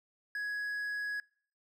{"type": "tone with hard clipping", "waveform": "triangle", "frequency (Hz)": 1671, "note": "G#6", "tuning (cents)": 10, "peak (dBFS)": -35, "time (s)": [0.35, 1.2], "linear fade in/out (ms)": 2, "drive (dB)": 6, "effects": ["noise-tail reverb RT60 0.6 s tail -26 dB re dry"]}